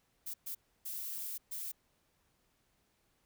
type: noise bursts at uneven times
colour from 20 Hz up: violet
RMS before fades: -41 dBFS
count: 4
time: 0.26-0.34 / 0.46-0.55 / 0.85-1.38 / 1.51-1.72 s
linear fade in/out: 10 ms
effects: pink hiss -75 dBFS RMS until 3.25 s